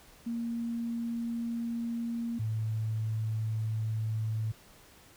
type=tone pair in turn; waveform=sine; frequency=233.1 / 110.01 Hz; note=A#3 / A2; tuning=0 / 0 cents; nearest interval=octave + minor second; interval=1300 cents; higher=first; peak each=-31 / -29 dBFS; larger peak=second; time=0.26-2.39 / 2.39-4.52 s; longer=neither; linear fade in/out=10 ms; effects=pink hiss -57 dBFS RMS until 5.16 s

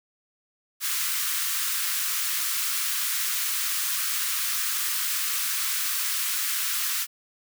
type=high-pass noise; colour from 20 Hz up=white; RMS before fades=-27 dBFS; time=0.8-7.07 s; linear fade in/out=50 ms; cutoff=1100 Hz; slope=48 dB/octave; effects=none

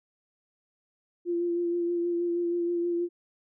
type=tone with vibrato; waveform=sine; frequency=345.5 Hz; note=F4; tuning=19 cents flat; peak=-25 dBFS; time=1.25-3.09 s; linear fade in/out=50 ms; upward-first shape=sine; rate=6.3 Hz; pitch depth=20 cents each way; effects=none

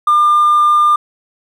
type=tone with hard clipping; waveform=triangle; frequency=1201 Hz; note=D6; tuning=38 cents sharp; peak=-7 dBFS; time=0.07-0.96 s; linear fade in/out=5 ms; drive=2 dB; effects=none

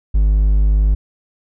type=tone; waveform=triangle; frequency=51.1 Hz; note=G#1; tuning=27 cents flat; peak=-8 dBFS; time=0.14-0.95 s; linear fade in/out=10 ms; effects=none

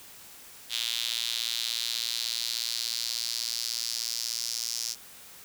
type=tone with high-pass filter sweep; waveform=square; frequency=58.27 Hz; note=A#1; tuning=in tune; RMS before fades=-32 dBFS; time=0.69-4.96 s; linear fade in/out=50 ms; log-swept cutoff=3500 to 5400 Hz; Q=3.5; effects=white hiss -49 dBFS RMS until 5.44 s

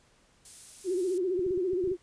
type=noise; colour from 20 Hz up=violet; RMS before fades=-42 dBFS; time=0.45-1.18 s; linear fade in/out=2 ms
type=tone with vibrato; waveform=sine; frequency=366.5 Hz; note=F#4; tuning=16 cents flat; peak=-26 dBFS; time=0.84-1.97 s; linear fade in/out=50 ms; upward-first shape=sine; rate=15 Hz; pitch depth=97 cents each way
type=clicks; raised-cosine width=5 ms; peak=-33 dBFS; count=8; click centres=1.393 / 1.465 / 1.508 / 1.576 / 1.733 / 1.84 / 1.875 / 1.916 s
effects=pink hiss -64 dBFS RMS until 2.02 s + resampled to 22050 Hz

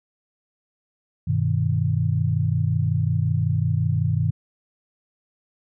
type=chord; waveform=sine; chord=G augmented; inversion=none; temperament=equal with one note detuned; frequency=98 / 123.47 / 156.19 Hz; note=G2 / B2 / D#3; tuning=0 / 0 / +7 cents; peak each=-23 dBFS; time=1.27-4.31 s; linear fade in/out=10 ms; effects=none

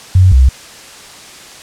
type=tone pair in turn; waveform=sine; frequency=92.5 / 64.96 Hz; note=F#2 / C2; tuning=0 / -12 cents; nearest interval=tritone; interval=612 cents; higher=first; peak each=-3 dBFS; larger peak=neither; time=0.15-0.32 / 0.32-0.49 s; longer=neither; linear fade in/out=5 ms; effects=white hiss -34 dBFS RMS until 1.62 s + low-pass 8000 Hz 12 dB/octave

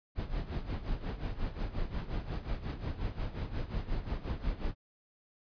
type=noise with tremolo; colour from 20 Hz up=brown; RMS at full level=-33 dBFS; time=0.15-4.75 s; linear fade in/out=50 ms; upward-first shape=sine; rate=5.6 Hz; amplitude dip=75%; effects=resampled to 11025 Hz

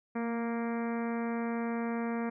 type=harmonic tone with a mistuned harmonic; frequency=233.1 Hz; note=A#3; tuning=in tune; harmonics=1 / 2 / 3 / 4 / 5 / 6 / 7 / 8 / 9 / 10; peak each=-32 / -38 / -42 / -44 / -46 / -48 / -49 / -50 / -51 / -52 dBFS; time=0.15-2.3 s; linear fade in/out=10 ms; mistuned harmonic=1; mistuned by=-17 cents; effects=none

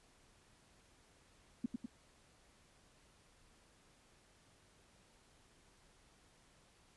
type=tone with echo; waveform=sine; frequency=238.8 Hz; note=A#3; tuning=42 cents sharp; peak=-32 dBFS; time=1.64-1.66 s; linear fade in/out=5 ms; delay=100 ms; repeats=2; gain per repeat=-4 dB; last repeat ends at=1.86 s; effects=pink hiss -68 dBFS RMS until 6.96 s + resampled to 24000 Hz

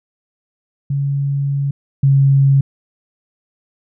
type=tone pair in turn; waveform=sine; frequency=140 / 137.44 Hz; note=C#3 / C#3; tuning=+18 / -14 cents; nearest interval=unison; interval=32 cents; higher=first; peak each=-15 / -8 dBFS; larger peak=second; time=0.9-1.71 / 2.03-2.61 s; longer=first; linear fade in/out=5 ms; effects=none

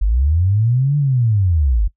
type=linear two-way sweep; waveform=sine; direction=up then down; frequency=45 to 148 to 45 Hz; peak=-12 dBFS; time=0.01-1.88 s; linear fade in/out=10 ms; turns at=0.97 s; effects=noise-tail reverb RT60 0.1 s tail -20 dB re dry

